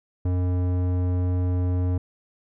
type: tone with low-pass filter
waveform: square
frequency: 90.1 Hz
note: F#2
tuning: 45 cents flat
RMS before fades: -23 dBFS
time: 0.25-1.98 s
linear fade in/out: 5 ms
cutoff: 580 Hz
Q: 0.55
effects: none